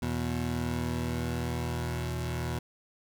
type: tone pair together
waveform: 20% pulse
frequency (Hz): 80.96 / 121.3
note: E2 / B2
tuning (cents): -31 / -31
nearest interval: perfect fifth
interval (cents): 700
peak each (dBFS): -28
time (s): 0.02-2.59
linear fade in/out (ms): 5
effects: none